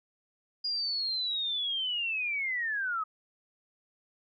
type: linear sweep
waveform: sine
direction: down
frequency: 4884 to 1244.5 Hz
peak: -29 dBFS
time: 0.64-3.04 s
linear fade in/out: 10 ms
effects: none